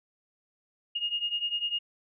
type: beating tone pair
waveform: sine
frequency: 2844 / 2854 Hz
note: F7 / F7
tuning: +31 / +37 cents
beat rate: 10 Hz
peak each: -33 / -30 dBFS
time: 0.95-1.79 s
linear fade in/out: 10 ms
effects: none